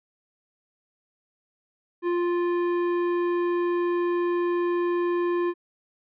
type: tone with hard clipping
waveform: sine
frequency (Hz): 349.2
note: F4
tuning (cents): 0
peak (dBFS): -24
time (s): 2.02-5.54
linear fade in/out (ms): 50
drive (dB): 15
effects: low-pass 2000 Hz 12 dB/octave